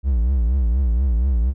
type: tone with vibrato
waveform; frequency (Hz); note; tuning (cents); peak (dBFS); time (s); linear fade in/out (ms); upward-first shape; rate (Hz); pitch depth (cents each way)
triangle; 61.74; B1; 0; -13; 0.03-1.54; 50; triangle; 4.2; 220
effects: none